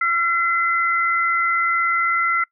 sine tone pair together, 1361 / 2039 Hz, F6 / C7, -45 / -45 cents, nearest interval perfect fifth, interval 700 cents, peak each -18 / -20 dBFS, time 0.01-2.44 s, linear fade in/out 5 ms, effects noise-tail reverb RT60 0.1 s tail -24 dB re dry

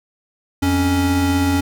square tone pair together, 87.51 / 278.7 Hz, F2 / C#4, +4 / +9 cents, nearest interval octave + minor sixth, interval 2005 cents, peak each -20 / -17 dBFS, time 0.62-1.61 s, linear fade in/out 10 ms, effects none

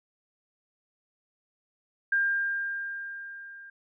sine tone with level ramp, 1600 Hz, G6, 35 cents sharp, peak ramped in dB -21 to -44 dBFS, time 2.12-3.7 s, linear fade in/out 5 ms, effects none

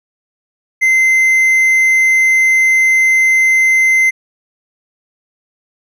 triangle tone, 2070 Hz, C7, 19 cents flat, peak -6 dBFS, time 0.81-4.11 s, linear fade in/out 20 ms, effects none

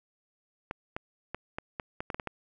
clicks, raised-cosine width 0.5 ms, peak -19 dBFS, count 10, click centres 0.711 / 0.965 / 1.346 / 1.585 / 1.798 / 2.005 / 2.102 / 2.145 / 2.198 / 2.273 s, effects none

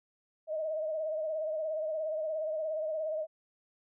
sine tone with vibrato, 626 Hz, D#5, 10 cents sharp, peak -31 dBFS, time 0.47-3.27 s, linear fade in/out 50 ms, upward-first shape triangle, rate 17 Hz, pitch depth 66 cents each way, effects none

